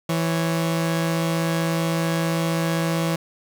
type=tone pair together; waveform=sawtooth; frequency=165.1 / 550.9 Hz; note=E3 / C#5; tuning=+3 / -11 cents; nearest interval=octave + major sixth; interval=2086 cents; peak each=-17 / -25 dBFS; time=0.09-3.16 s; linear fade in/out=5 ms; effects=none